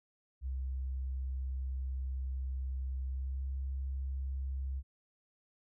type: tone with pitch glide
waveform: sine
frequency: 65.41 to 66.82 Hz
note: C2 to C2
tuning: 0 to +37 cents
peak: -34 dBFS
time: 0.41-4.83 s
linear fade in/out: 50 ms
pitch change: +37 cents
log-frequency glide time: 3.08-3.46 s
effects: none